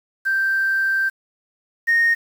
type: tone pair in turn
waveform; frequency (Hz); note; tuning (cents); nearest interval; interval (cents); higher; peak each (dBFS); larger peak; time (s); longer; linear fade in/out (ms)
sine; 1568 / 1852.5; G6 / A#6; 0 / -11; minor third; 289; second; -16 / -12; second; 0.25-1.1 / 1.87-2.15; first; 20
effects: tanh soft clip ceiling -11 dBFS + 7-bit